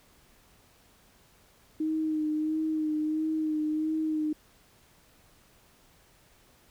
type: tone with vibrato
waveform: sine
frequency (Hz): 310.6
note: D#4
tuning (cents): -3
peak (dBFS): -26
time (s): 1.8-4.33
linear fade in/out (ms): 5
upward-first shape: sine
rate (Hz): 1.5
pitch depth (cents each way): 27
effects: pink hiss -61 dBFS RMS until 6.7 s